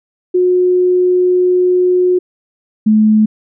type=tone pair in turn; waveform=sine; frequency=362.5 / 215.5 Hz; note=F#4 / A3; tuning=-35 / -36 cents; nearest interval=major sixth; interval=901 cents; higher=first; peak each=-8 / -6 dBFS; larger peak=second; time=0.34-2.19 / 2.86-3.26 s; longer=first; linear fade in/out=10 ms; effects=none